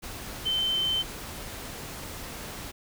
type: tone in noise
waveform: sine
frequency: 3086 Hz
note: G7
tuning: 28 cents flat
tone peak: -24 dBFS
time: 0.45-1.03 s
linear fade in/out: 20 ms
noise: pink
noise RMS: -39 dBFS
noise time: 0.02-2.72 s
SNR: +12 dB
effects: none